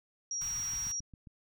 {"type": "tone", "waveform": "sine", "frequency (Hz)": 5680, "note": "F8", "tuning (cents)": 28, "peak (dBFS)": -33, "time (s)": [0.31, 1], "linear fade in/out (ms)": 2}
{"type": "band-stop noise", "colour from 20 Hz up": "pink", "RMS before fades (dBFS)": -47, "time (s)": [0.41, 0.92], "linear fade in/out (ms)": 5, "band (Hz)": [180, 890], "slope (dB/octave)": 48}
{"type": "click train", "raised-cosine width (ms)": 5, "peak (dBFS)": -38, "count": 6, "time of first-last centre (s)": [0.6, 1.272], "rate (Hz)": 7.44}
{"effects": []}